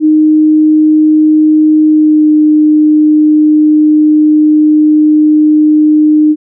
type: tone with pitch glide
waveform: sine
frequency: 308.5 to 304.8 Hz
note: D#4 to D#4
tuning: -15 to -36 cents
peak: -3 dBFS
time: 0-6.36 s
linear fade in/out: 50 ms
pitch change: -21 cents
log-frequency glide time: 1.86-2.31 s
effects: none